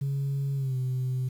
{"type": "tone with pitch glide", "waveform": "sine", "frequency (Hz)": [138.59, 128.56], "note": ["C#3", "C3"], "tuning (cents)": [0, -30], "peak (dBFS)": -24, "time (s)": [0.01, 1.29], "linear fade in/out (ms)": 10, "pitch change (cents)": -130, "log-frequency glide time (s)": [0.55, 0.77], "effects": ["tanh soft clip ceiling -24 dBFS", "9-bit"]}